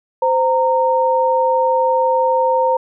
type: tone pair together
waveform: sine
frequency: 518 / 923 Hz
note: C5 / A#5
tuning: -17 / -17 cents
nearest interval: minor seventh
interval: 1000 cents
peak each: -15 dBFS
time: 0.22-2.77 s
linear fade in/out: 5 ms
effects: none